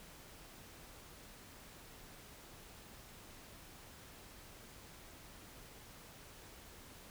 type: silence
effects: pink hiss -56 dBFS RMS until 7.1 s